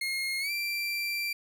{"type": "tone with pitch glide", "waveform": "30% pulse", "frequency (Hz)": [2147, 2355], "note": ["C7", "D7"], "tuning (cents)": [44, 4], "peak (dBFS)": -27, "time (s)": [0.01, 1.33], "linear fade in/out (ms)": 5, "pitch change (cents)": 160, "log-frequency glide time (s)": [0.4, 0.51], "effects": []}